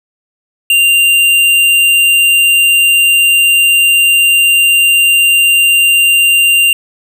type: tone with hard clipping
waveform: sine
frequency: 2784 Hz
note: F7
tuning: 6 cents flat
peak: -7 dBFS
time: 0.7-6.73 s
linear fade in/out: 2 ms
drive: 12 dB
effects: none